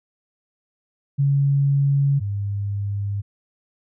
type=tone pair in turn; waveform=sine; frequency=140 / 100.85 Hz; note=C#3 / G2; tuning=+18 / +50 cents; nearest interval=tritone; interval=568 cents; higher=first; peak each=-15 / -22 dBFS; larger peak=first; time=1.18-2.2 / 2.2-3.22 s; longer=neither; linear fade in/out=20 ms; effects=none